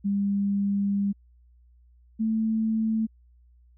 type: tone pair in turn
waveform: sine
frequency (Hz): 200.2 / 221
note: G3 / A3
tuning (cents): +37 / +8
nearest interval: major second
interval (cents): 171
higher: second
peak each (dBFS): -22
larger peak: neither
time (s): 0.04-1.13 / 2.19-3.07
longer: first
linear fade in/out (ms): 20
effects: added 60 Hz sine -54 dBFS peak until 3.77 s